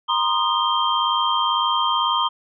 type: tone cluster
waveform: sine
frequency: 942 / 1044 / 1231 / 3169 Hz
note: A#5 / C6 / D#6 / G7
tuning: +18 / -4 / -19 / +18 cents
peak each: -23 dBFS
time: 0.08-2.29 s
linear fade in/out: 20 ms
effects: none